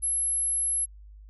sine tone, 11050 Hz, F9, 20 cents flat, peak -24 dBFS, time 0.02-0.86 s, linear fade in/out 20 ms, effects added 51 Hz sine -45 dBFS peak until 1.29 s

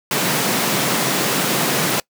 pink high-pass noise, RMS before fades -19 dBFS, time 0.11-2 s, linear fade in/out 2 ms, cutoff 130 Hz, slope 48 dB/octave, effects noise-tail reverb RT60 0.1 s tail -24 dB re dry

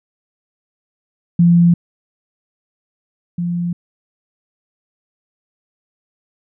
sine tone pair in turn, 171.9 / 173.6 Hz, F3 / F3, -27 / -10 cents, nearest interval unison, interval 17 cents, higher second, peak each -7 / -17 dBFS, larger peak first, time 1.39-1.74 / 3.38-3.73 s, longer neither, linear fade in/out 5 ms, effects none

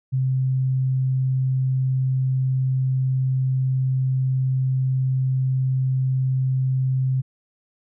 sine tone, 130.81 Hz, C3, in tune, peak -18 dBFS, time 0.12-7.22 s, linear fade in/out 20 ms, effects none

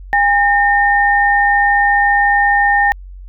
sine tone pair together, 811 / 1823.6 Hz, G#5 / A#6, -41 / -39 cents, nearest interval octave + major second, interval 1402 cents, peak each -12 dBFS, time 0.13-2.92 s, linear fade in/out 0 ms, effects added 46 Hz sine -30 dBFS peak until 3.28 s

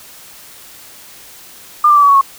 sine tone with pitch steps, 1203 / 1181 / 1159.3 / 1138.1 / 1117.3 / 1096.8 Hz, D6 / D6 / D6 / C#6 / C#6 / C#6, +41 / +9 / -23 / +45 / +13 / -19 cents, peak -5 dBFS, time 1.84-2.212 s, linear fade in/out 5 ms, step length 62 ms, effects white hiss -38 dBFS RMS until 2.38 s

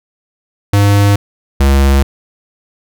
square tone pair in turn, 101.2 / 68.62 Hz, G#2 / C#2, -44 / -17 cents, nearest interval perfect fifth, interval 673 cents, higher first, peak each -7 dBFS, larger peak neither, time 0.73-1.16 / 1.6-2.03 s, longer neither, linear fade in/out 5 ms, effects none

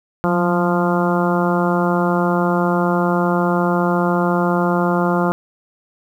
harmonic tone with a mistuned harmonic, 174.61 Hz, F3, in tune, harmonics 1 / 2 / 3 / 4 / 5 / 6 / 7 / 8, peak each -18 / -21 / -23 / -24 / -25 / -26 / -26 / -27 dBFS, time 0.24-5.32 s, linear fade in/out 0 ms, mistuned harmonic 1, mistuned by +41 cents, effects 8-bit

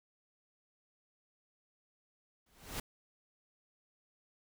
pink noise with exponential growth, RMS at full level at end -36 dBFS, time 2.46-2.8 s, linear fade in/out 5 ms, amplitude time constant 73 ms, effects none

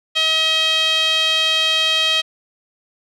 sawtooth tone with band-pass filter, 637 Hz, D#5, 41 cents sharp, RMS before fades -17 dBFS, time 0.15-2.22 s, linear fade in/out 20 ms, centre 3300 Hz, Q 4.6, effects none

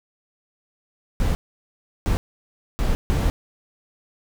brown noise bursts at uneven times, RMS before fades -20 dBFS, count 4, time 1.2-1.35 / 2.06-2.17 / 2.79-2.95 / 3.1-3.3 s, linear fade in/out 0 ms, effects none

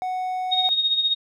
triangle tone, 740 Hz, F#5, in tune, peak -22 dBFS, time 0.02-0.69 s, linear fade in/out 0 ms
sine tone with tremolo, 3729 Hz, A#7, in tune, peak -16 dBFS, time 0.51-1.15 s, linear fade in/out 20 ms, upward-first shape sine, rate 15 Hz, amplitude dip 60%
effects none

